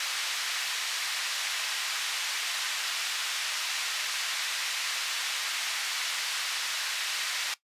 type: band-pass noise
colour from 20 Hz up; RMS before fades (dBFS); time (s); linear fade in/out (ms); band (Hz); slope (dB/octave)
white; -32; 0-7.54; 2; 1400 to 4500; 12
effects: noise-tail reverb RT60 0.1 s tail -17 dB re dry + resampled to 32000 Hz

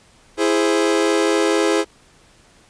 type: chord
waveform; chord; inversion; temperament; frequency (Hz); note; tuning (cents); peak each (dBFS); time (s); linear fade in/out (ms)
40% pulse; E augmented; none; equal with one note detuned; 331 / 415.3 / 523.3; E4 / G#4 / B#4; +7 / 0 / 0; -18 / -18 / -21; 0.37-1.85; 50
effects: pink hiss -52 dBFS RMS until 2.69 s + resampled to 22050 Hz

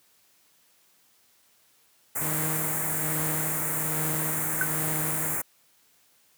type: band-stop noise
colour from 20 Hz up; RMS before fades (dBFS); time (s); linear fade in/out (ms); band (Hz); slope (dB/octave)
white; -29; 2.15-5.42; 10; 2200 to 7100; 48
type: tone with tremolo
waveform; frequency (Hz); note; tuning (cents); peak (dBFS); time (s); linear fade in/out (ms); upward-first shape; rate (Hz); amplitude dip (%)
sawtooth; 155.56; D#3; 0; -26; 2.21-5.35; 5; sine; 1.2; 50
type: tone with exponential decay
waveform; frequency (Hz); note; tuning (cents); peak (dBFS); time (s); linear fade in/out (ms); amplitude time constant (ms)
sine; 1513; F#6; +38; -18; 4.61-4.69; 2; 16
effects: white hiss -63 dBFS RMS until 6.37 s + high-pass 80 Hz 12 dB/octave

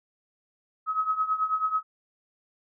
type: tone with tremolo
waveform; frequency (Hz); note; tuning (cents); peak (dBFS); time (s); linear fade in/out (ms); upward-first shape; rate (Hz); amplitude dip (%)
sine; 1277; D#6; +45; -20; 0.86-1.83; 50; triangle; 9.2; 85
effects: none

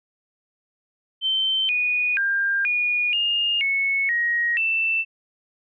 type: tone with pitch steps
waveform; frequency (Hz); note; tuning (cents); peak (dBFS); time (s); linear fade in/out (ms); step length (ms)
sine; 3098 / 2467 / 1598 / 2447 / 2831 / 2202 / 1887 / 2664; G7 / D#7 / G6 / D#7 / F7 / C#7 / A#6 / E7; -21 / -15 / +33 / -29 / +23 / -12 / +21 / +18; -19; 1.21-5.05; 50; 480
effects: none

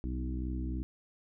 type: harmonic tone with a mistuned harmonic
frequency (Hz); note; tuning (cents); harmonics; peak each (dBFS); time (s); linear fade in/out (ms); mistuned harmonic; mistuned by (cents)
63; B1; +35; 1 / 2 / 3 / 4 / 5 / 6; -34 / -43 / -44 / -42 / -42 / -54; 0.04-0.83; 0; 3; +22
effects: none

